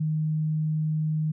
sine tone, 155.3 Hz, D#3, 3 cents flat, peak -23 dBFS, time 0-1.32 s, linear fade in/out 10 ms, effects none

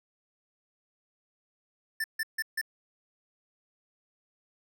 square tone bursts, 1775 Hz, A6, 15 cents sharp, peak -29 dBFS, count 4, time 2-2.614 s, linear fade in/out 5 ms, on 41 ms, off 150 ms, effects none

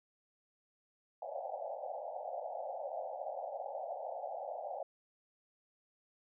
pink band-pass noise, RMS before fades -42 dBFS, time 1.22-4.83 s, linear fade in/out 2 ms, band 530 to 820 Hz, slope 96 dB/octave, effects none

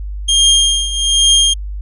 sawtooth tone with tremolo, 3216 Hz, G7, 44 cents sharp, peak -3 dBFS, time 0.28-1.54 s, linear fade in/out 10 ms, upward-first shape triangle, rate 1.2 Hz, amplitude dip 80%, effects added 50 Hz sine -21 dBFS peak until 1.81 s + resampled to 24000 Hz

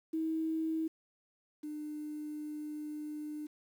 sine tone pair in turn, 320.4 / 301.1 Hz, E4 / D4, -49 / +43 cents, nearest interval minor second, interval 108 cents, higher first, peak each -31 / -38 dBFS, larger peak first, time 0.13-0.88 / 1.63-3.47 s, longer second, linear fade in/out 10 ms, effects 10-bit

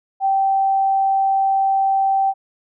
sine tone, 778 Hz, G5, 13 cents flat, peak -14 dBFS, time 0.2-2.34 s, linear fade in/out 50 ms, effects none

